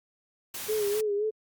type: noise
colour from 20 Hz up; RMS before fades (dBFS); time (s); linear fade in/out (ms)
white; -37; 0.54-1.01; 5
type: tone with vibrato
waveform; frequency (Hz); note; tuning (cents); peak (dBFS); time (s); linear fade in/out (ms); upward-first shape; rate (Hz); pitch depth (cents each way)
sine; 418.9; G#4; +15; -25; 0.68-1.31; 20; sine; 3.8; 65
effects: Opus 48 kbps